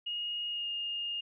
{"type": "tone with pitch glide", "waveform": "sine", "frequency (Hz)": [2867, 2834], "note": ["F7", "F7"], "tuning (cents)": [45, 25], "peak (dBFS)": -33, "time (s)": [0.06, 1.21], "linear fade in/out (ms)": 10, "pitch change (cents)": -20, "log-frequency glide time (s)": [0.49, 0.68], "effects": []}